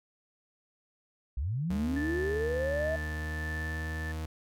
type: linear sweep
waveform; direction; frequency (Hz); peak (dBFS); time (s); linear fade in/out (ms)
sine; up; 54.5 to 653; -29; 1.37-2.96; 5
type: tone with pitch glide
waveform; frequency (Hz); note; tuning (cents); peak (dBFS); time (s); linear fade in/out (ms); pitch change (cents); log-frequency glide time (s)
40% pulse; 76.3 to 79.13; D#2 to D#2; -33 to +30; -33; 1.7-4.26; 5; +63; 2.87-3.71
type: tone with tremolo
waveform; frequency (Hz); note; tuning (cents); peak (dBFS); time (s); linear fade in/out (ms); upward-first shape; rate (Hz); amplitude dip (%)
sine; 1760; A6; 0; -36; 1.96-4.12; 5; sine; 1.4; 35
effects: none